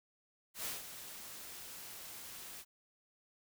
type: noise with ADSR envelope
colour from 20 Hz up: white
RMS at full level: -39 dBFS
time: 0.54-2.65 s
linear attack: 110 ms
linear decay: 170 ms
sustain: -10 dB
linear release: 48 ms
effects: none